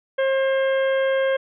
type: harmonic tone with a mistuned harmonic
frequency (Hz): 535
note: C5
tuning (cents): +38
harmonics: 1 / 2 / 3 / 4 / 5 / 6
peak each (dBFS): -18 / -33 / -28 / -34 / -43 / -37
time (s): 0.18-1.37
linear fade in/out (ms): 10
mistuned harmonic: 4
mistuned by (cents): -20
effects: none